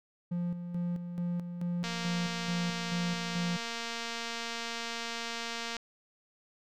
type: tone with tremolo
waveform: triangle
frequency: 174.61 Hz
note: F3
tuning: in tune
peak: -28 dBFS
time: 0.31-3.57 s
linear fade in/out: 10 ms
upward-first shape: square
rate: 2.3 Hz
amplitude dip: 55%
type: click train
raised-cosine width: 0.2 ms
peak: -20 dBFS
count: 912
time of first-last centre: 1.84-5.767 s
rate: 232 Hz
effects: none